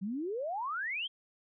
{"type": "exponential sweep", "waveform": "sine", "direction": "up", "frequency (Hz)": [181.2, 3300], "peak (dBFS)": -33, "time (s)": [0.01, 1.08], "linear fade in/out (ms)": 20, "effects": []}